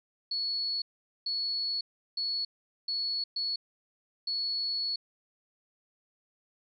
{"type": "tone bursts at uneven times", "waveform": "sine", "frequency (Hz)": 4392, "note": "C#8", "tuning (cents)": -17, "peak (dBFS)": -29, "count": 6, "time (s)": [[0.31, 0.82], [1.26, 1.81], [2.17, 2.45], [2.88, 3.24], [3.36, 3.56], [4.27, 4.96]], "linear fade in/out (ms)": 5, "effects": []}